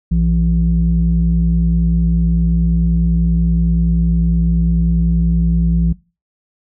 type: tone pair together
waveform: sine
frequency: 59.75 / 169 Hz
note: A#1 / E3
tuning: +43 / +43 cents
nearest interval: octave + tritone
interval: 1800 cents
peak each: -13 dBFS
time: 0.11-5.93 s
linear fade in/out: 10 ms
effects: noise-tail reverb RT60 0.3 s tail -21 dB re dry + tanh soft clip ceiling -5 dBFS